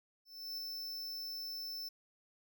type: tone with ADSR envelope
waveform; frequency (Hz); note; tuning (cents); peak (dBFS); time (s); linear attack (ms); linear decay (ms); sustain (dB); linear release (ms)
square; 5300; E8; +9; -39; 0.25-1.89; 330; 3; -2; 9
effects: none